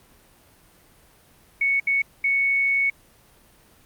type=tone bursts at uneven times; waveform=sine; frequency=2217 Hz; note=C#7; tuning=in tune; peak=-18 dBFS; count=3; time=1.61-1.8 / 1.87-2.02 / 2.24-2.9 s; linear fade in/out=5 ms; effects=pink hiss -55 dBFS RMS until 3.85 s + Opus 32 kbps